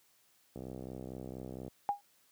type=click train; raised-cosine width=2 ms; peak=-30 dBFS; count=73; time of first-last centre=0.56-1.68 s; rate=64.3 Hz
type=tone with exponential decay; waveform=sine; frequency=813 Hz; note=G#5; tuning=37 cents flat; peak=-24 dBFS; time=1.89-2.01 s; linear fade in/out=0 ms; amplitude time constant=26 ms
effects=white hiss -69 dBFS RMS until 2.31 s + high-pass 80 Hz 12 dB/octave